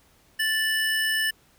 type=tone pair together; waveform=square; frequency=1760 / 2956 Hz; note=A6 / F#7; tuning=0 / -2 cents; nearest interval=major sixth; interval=898 cents; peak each=-24 / -29 dBFS; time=0.39-1.31 s; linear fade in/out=10 ms; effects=pink hiss -60 dBFS RMS until 1.58 s